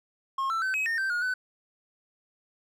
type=tone with pitch steps; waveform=triangle; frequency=1077 / 1333 / 1531 / 2547 / 1830 / 1559 / 1437 / 1505 Hz; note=C6 / E6 / G6 / D#7 / A#6 / G6 / F6 / F#6; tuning=+50 / +19 / -41 / +40 / -32 / -10 / +49 / +29 cents; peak=-24 dBFS; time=0.38-1.34 s; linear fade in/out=5 ms; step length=120 ms; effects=none